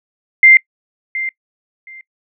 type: tone with echo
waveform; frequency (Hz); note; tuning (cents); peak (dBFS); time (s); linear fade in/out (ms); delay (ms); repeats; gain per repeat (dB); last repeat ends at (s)
sine; 2093; C7; 0; -3; 0.43-0.57; 2; 720; 2; -15; 2.01
effects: noise-tail reverb RT60 0.1 s tail -22 dB re dry